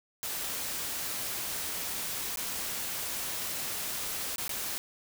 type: noise with dropouts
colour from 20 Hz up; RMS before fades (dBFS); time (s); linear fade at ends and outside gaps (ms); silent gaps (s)
white; -35; 0.23-4.78; 0; 2.359-2.372 / 4.359-4.382 / 4.48-4.493
effects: none